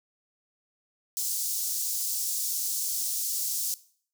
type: high-pass noise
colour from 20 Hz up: pink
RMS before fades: -30 dBFS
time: 1.17-3.74 s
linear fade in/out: 0 ms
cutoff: 5600 Hz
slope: 24 dB/octave
effects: noise-tail reverb RT60 0.5 s tail -18 dB re dry